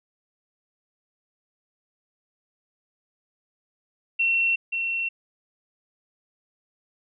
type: tone pair in turn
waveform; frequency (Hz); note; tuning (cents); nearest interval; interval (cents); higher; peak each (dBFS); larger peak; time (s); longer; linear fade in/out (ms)
sine; 2716 / 2716; F7 / F7; -49 / -49; unison; 0; neither; -19 / -24; first; 4.19-4.56 / 4.72-5.09; neither; 10
effects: none